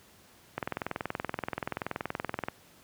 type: click train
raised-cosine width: 0.5 ms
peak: -16 dBFS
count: 41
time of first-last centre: 0.58-2.485 s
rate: 21 Hz
effects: pink hiss -58 dBFS RMS until 2.83 s + high-pass 80 Hz 12 dB/octave